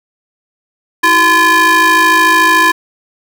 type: ring-modulated tone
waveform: square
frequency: 349.2 Hz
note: F4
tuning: in tune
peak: -4 dBFS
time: 1.03-2.72 s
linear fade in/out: 10 ms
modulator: 1370 Hz
effects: 7-bit